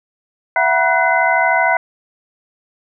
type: tone cluster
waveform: sine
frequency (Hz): 670 / 743 / 966 / 1491 / 2045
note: E5 / F#5 / B5 / F#6 / C7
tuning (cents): +28 / +7 / -39 / +13 / -40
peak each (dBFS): -18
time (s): 0.56-1.77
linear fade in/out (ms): 2
effects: none